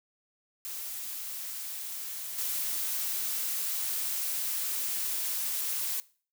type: noise with level steps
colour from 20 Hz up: blue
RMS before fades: -38 / -32 dBFS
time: 0.65-6 s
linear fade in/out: 0 ms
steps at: 2.38 s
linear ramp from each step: 2 ms
effects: noise-tail reverb RT60 0.4 s tail -20 dB re dry